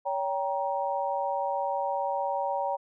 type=chord; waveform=sine; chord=G diminished; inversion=second; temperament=just; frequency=564.5 / 784 / 940.8 Hz; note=Db5 / G5 / Bb5; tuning=+31 / 0 / +16 cents; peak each=-31 dBFS; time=0.05-2.77 s; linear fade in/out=20 ms; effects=none